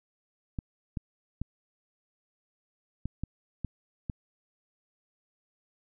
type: clicks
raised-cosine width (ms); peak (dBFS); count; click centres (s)
5; -20; 7; 0.588 / 0.972 / 1.416 / 3.056 / 3.236 / 3.647 / 4.098
effects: none